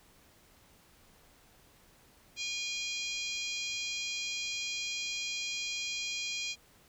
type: harmonic tone with a mistuned harmonic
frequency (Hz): 811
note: G#5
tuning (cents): -41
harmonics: 3 / 4 / 5 / 6 / 7 / 8 / 9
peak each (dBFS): -38 / -40 / -42 / -44 / -45 / -46 / -47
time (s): 2.36-6.56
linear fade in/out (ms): 50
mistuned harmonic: 5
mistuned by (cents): +32
effects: pink hiss -62 dBFS RMS until 6.88 s